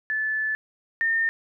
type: tone pair in turn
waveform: sine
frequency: 1741 / 1818.2 Hz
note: A6 / A#6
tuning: -19 / -44 cents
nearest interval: minor second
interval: 75 cents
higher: second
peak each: -23 / -20 dBFS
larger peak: second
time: 0.1-0.55 / 1.01-1.29 s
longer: first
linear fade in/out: 0 ms
effects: none